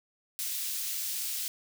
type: high-pass noise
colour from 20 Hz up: white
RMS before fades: -34 dBFS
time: 0.39-1.48 s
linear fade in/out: 0 ms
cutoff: 3200 Hz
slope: 12 dB/octave
effects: none